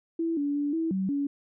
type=tone with pitch steps; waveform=sine; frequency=330.6 / 286.7 / 289.2 / 325.9 / 190.6 / 283 Hz; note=E4 / D4 / D4 / E4 / G3 / C#4; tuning=+5 / -42 / -27 / -20 / -48 / +36 cents; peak=-25 dBFS; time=0.19-1.27 s; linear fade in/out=5 ms; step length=180 ms; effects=none